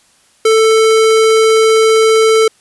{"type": "tone", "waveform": "square", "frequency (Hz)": 442.4, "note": "A4", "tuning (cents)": 9, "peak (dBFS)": -7, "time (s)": [0.45, 2.48], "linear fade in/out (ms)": 5, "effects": ["white hiss -51 dBFS RMS until 2.6 s", "resampled to 24000 Hz"]}